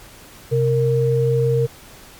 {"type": "tone pair together", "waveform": "sine", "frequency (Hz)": [130, 463.3], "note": ["C3", "A#4"], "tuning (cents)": [-11, -11], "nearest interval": "octave + minor seventh", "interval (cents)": 2200, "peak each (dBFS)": -17, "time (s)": [0.51, 1.67], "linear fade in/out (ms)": 20, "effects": ["pink hiss -43 dBFS RMS until 2.19 s", "MP3 96 kbps"]}